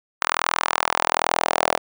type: tone with high-pass filter sweep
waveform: sawtooth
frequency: 41.2 Hz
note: E1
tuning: in tune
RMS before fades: -22 dBFS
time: 0.21-1.78 s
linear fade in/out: 10 ms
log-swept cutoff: 1200 to 660 Hz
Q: 2.1
effects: none